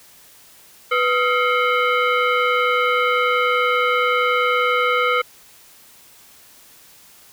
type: tone with frequency modulation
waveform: sine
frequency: 384.3 Hz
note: G4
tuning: 34 cents flat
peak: -15 dBFS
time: 0.91-5.22 s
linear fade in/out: 10 ms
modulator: 879 Hz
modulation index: 2.4
effects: white hiss -48 dBFS RMS until 7.32 s